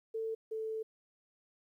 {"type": "tone pair in turn", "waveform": "sine", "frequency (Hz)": [446.2, 440.6], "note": ["A4", "A4"], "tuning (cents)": [24, 2], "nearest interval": "unison", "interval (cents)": 22, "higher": "first", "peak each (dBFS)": [-34, -35], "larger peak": "first", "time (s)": [[0.14, 0.35], [0.51, 0.83]], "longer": "second", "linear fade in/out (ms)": 10, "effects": ["12-bit"]}